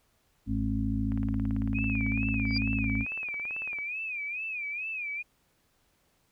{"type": "harmonic tone", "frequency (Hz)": 54.1, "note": "A1", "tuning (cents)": -29, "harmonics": [1, 2, 4, 5], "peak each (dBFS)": [-32, -32, -32, -32], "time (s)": [0.46, 3.06], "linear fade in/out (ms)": 50}
{"type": "click train", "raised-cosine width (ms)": 0.5, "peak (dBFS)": -31, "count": 49, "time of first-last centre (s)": [1.12, 3.787], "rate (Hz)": 18}
{"type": "tone with vibrato", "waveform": "sine", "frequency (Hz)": 2460, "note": "D#7", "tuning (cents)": -20, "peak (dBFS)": -32, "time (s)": [1.74, 5.23], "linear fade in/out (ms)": 20, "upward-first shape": "sine", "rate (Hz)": 2.3, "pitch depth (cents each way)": 130}
{"type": "tone with exponential growth", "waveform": "sine", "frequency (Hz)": 4802, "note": "D8", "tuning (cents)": 38, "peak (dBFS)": -25, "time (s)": [2.46, 2.58], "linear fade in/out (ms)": 5, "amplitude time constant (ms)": 26}
{"effects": ["pink hiss -70 dBFS RMS until 6.31 s"]}